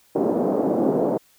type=band-pass noise; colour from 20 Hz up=pink; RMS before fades=-21 dBFS; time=0.15-1.18 s; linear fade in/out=10 ms; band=220 to 670 Hz; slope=24 dB/octave; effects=white hiss -58 dBFS RMS until 1.38 s